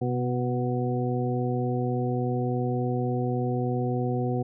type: harmonic tone with a mistuned harmonic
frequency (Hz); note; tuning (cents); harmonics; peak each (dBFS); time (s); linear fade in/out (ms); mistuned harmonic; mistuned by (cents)
123.47; B2; 0; 1 / 2 / 3 / 4 / 6; -27 / -30 / -32 / -33 / -35; 0.01-4.43; 10; 1; +38
effects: none